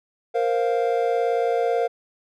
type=chord; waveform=triangle; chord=Bb suspended second; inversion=none; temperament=just; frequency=466.2 / 524.4 / 699.2 Hz; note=Bb4 / C5 / F5; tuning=0 / +4 / +2 cents; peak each=-20 / -24 / -22 dBFS; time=0.34-1.88 s; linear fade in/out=20 ms; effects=none